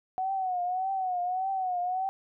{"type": "tone with vibrato", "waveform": "sine", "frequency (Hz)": 742, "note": "F#5", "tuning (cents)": 5, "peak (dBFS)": -27, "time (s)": [0.18, 2.09], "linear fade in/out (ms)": 0, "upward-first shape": "triangle", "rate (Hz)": 1.7, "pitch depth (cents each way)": 90, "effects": []}